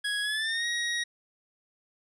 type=tone with pitch glide; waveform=25% pulse; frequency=1664 to 1889.5 Hz; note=G#6 to A#6; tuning=+3 to +23 cents; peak=-24 dBFS; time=0.04-1.04 s; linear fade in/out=10 ms; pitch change=+220 cents; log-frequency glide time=0.22-0.66 s; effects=resampled to 22050 Hz